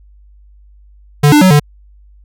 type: tone with pitch steps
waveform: square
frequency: 146.3 / 297.2 / 186.4 / 147 Hz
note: D3 / D4 / F#3 / D3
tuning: -6 / +21 / +13 / +2 cents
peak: -5 dBFS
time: 1.23-1.598 s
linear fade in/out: 10 ms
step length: 92 ms
effects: added 50 Hz sine -40 dBFS peak until 2.24 s